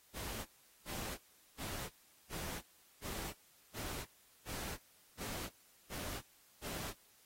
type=noise bursts; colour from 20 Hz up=pink; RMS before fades=-44 dBFS; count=10; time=0.13-6.94 s; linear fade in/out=50 ms; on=330 ms; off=390 ms; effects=white hiss -67 dBFS RMS until 7.25 s + AAC 48 kbps